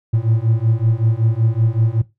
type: beating tone pair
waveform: triangle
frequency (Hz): 110 / 115.3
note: A2 / A#2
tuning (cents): 0 / -19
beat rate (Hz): 5.3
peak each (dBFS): -15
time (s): 0.13-2.02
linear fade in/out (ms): 10
effects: noise-tail reverb RT60 0.2 s tail -17 dB re dry